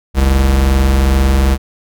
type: tone pair together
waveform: square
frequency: 44.85 / 67.2 Hz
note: F1 / C2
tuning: +47 / +47 cents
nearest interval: perfect fifth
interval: 700 cents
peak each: -17 / -10 dBFS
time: 0.14-1.58 s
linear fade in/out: 50 ms
effects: none